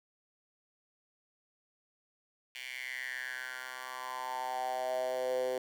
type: tone with high-pass filter sweep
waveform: 10% pulse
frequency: 127.9 Hz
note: C3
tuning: 39 cents flat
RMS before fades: -37 dBFS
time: 2.55-5.58 s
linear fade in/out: 2 ms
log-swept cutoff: 2500 to 450 Hz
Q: 6.3
effects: none